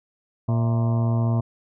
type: harmonic tone with a mistuned harmonic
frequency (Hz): 116.54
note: A#2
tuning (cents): 0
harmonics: 1 / 2 / 3 / 4 / 5 / 6 / 7 / 8 / 9 / 10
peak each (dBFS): -19 / -27 / -36 / -41 / -40 / -34 / -44 / -40 / -40 / -48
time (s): 0.48-1.41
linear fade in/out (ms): 10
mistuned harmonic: 6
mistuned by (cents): -80
effects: none